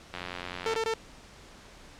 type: click train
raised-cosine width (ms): 0.3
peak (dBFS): -20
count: 56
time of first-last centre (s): 0.14-0.754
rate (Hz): 89.6
type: tone bursts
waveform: sawtooth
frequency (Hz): 448.6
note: A4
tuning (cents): +34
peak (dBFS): -23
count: 3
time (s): 0.66-0.938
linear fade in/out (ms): 0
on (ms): 78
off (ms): 22
effects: pink hiss -51 dBFS RMS until 1.99 s + low-pass 7000 Hz 12 dB/octave